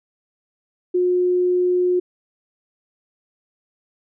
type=tone; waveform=sine; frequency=360 Hz; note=F#4; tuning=47 cents flat; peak=-15 dBFS; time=0.94-2 s; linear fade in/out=10 ms; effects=none